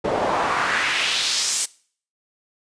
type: noise with band-pass filter sweep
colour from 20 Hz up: pink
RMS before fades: -22 dBFS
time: 0.04-1.66 s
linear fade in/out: 10 ms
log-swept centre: 480 to 8300 Hz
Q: 1.8
effects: noise-tail reverb RT60 0.5 s tail -22 dB re dry + resampled to 22050 Hz